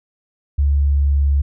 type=tone with pitch glide; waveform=sine; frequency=71 to 70.43 Hz; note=C#2 to C#2; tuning=+42 to +28 cents; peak=-12 dBFS; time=0.58-1.42 s; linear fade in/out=10 ms; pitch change=-14 cents; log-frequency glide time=0.77-1.29 s; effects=none